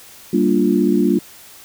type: chord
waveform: sine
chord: G minor seventh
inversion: none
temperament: equal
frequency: 196 / 233.1 / 293.7 / 349.2 Hz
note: G3 / Bb3 / D4 / F4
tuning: 0 / 0 / 0 / 0 cents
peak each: -18 dBFS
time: 0.33-1.19 s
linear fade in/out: 5 ms
effects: white hiss -42 dBFS RMS until 1.64 s